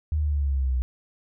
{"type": "linear sweep", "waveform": "sine", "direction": "down", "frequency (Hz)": [77.78, 61.74], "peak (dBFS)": -21, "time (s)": [0.12, 0.82], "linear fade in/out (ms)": 0, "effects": []}